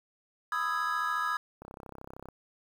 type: chord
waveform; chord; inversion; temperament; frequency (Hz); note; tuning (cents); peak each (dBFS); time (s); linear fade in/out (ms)
triangle; E major seventh; second; equal with one note detuned; 996.4 / 1244.5 / 1318.5 / 1661.2; B5 / D#6 / E6 / G#6; +15 / 0 / 0 / 0; -35 / -30 / -34 / -32; 0.52-1.37; 2
type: click train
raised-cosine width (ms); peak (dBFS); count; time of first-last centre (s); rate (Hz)
1; -30; 23; 1.62-2.287; 33
effects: 9-bit